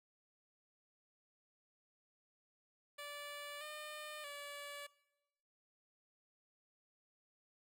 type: tone with pitch steps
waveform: 10% pulse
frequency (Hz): 581 / 605 / 575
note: D5 / D#5 / D5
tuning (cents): -19 / -49 / -37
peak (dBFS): -38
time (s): 2.98-4.87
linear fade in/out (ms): 10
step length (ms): 630
effects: noise-tail reverb RT60 1.0 s tail -21 dB re dry